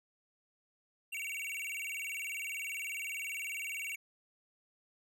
square tone with vibrato, 2497 Hz, D#7, 6 cents sharp, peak -38 dBFS, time 1.12-3.96 s, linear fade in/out 10 ms, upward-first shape square, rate 20 Hz, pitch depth 170 cents each way, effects none

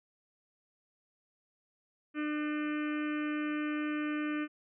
harmonic tone with a mistuned harmonic, 300.4 Hz, D4, 39 cents sharp, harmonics 1 / 2 / 4 / 5 / 6 / 7 / 8 / 9 / 10, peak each -32 / -47 / -44 / -44 / -46 / -50 / -47 / -52 / -54 dBFS, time 2.14-4.48 s, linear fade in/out 50 ms, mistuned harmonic 9, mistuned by -32 cents, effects none

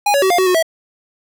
square tone with pitch steps, 822 / 562 / 379.5 / 704 / 375.4 / 364.4 / 652 Hz, G#5 / C#5 / F#4 / F5 / F#4 / F#4 / E5, -18 / +24 / +44 / +14 / +25 / -26 / -19 cents, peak -12 dBFS, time 0.06-0.627 s, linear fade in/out 5 ms, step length 81 ms, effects none

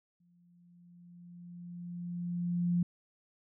sine tone with exponential growth, 174.61 Hz, F3, in tune, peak -25 dBFS, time 0.2-2.83 s, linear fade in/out 5 ms, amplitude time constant 570 ms, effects none

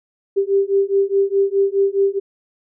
sine beating tone pair, 392 / 396.8 Hz, G4 / G4, 0 / +21 cents, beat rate 4.8 Hz, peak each -17 dBFS, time 0.36-2.2 s, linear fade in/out 20 ms, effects none

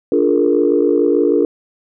sine chord, Bb dominant seventh, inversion first, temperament just, 291.4 / 349.6 / 419.5 / 466.2 Hz, D4 / F4 / Ab4 / Bb4, -13 / +2 / +17 / 0 cents, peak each -16 dBFS, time 0.12-1.45 s, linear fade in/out 2 ms, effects tanh soft clip ceiling -1 dBFS

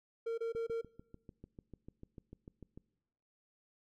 triangle tone bursts, 458.5 Hz, A#4, 29 cents flat, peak -32 dBFS, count 4, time 0.26-0.815 s, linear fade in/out 10 ms, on 120 ms, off 25 ms
click train, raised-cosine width 3 ms, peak -37 dBFS, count 16, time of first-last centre 0.55-2.776 s, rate 6.74 Hz
effects noise-tail reverb RT60 1.0 s tail -22 dB re dry

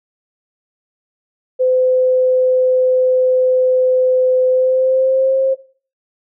sine tone with pitch glide, 511 to 531.8 Hz, C5 to C5, -41 to +28 cents, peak -11 dBFS, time 1.59-5.55 s, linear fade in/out 20 ms, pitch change +69 cents, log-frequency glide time 4.49-5.36 s, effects noise-tail reverb RT60 0.4 s tail -17 dB re dry

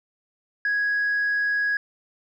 sine tone, 1661.2 Hz, G#6, in tune, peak -19 dBFS, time 0.65-1.77 s, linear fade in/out 2 ms, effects tanh soft clip ceiling -18 dBFS

